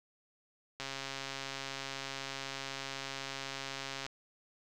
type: click train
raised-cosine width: 0.2 ms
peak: -22 dBFS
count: 445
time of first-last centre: 0.8-4.065 s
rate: 136 Hz
effects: none